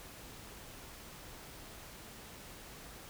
silence, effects pink hiss -51 dBFS RMS until 3.09 s

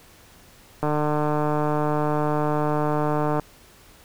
click train, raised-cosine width 1 ms, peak -10 dBFS, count 386, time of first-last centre 0.83-3.397 s, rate 150 Hz, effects pink hiss -51 dBFS RMS until 4.04 s

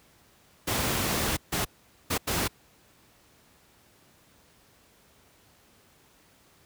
pink noise bursts at uneven times, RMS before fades -27 dBFS, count 4, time 0.67-1.37 / 1.52-1.65 / 2.1-2.18 / 2.27-2.48 s, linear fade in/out 10 ms, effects pink hiss -60 dBFS RMS until 6.65 s + high-pass 60 Hz 12 dB/octave

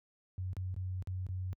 sine tone with dropouts, 92.5 Hz, F#2, in tune, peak -34 dBFS, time 0.38-1.53 s, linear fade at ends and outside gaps 0 ms, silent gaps 0.531-0.567 / 0.742-0.764 / 1.024-1.073 / 1.266-1.288 s, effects high-pass 60 Hz 12 dB/octave

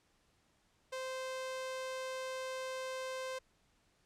sawtooth tone, 520 Hz, C5, 11 cents flat, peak -35 dBFS, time 0.92-3.39 s, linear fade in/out 10 ms, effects pink hiss -73 dBFS RMS until 4.05 s + low-pass 9000 Hz 12 dB/octave

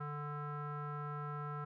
square tone with low-pass filter, 147.1 Hz, D3, 3 cents sharp, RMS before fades -42 dBFS, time 0-1.65 s, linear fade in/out 10 ms, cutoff 1300 Hz, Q 6.5, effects none

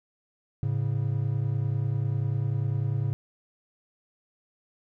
triangle tone pair together, 108.5 / 138.59 Hz, A2 / C#3, -24 / 0 cents, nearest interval major third, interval 424 cents, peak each -25 / -26 dBFS, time 0.63-3.13 s, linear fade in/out 0 ms, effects none

